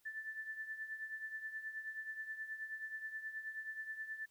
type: tone with tremolo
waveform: sine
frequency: 1760 Hz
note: A6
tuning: in tune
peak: -39 dBFS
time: 0.05-4.26 s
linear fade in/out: 10 ms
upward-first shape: triangle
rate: 9.4 Hz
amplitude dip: 75%
effects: white hiss -74 dBFS RMS until 4.3 s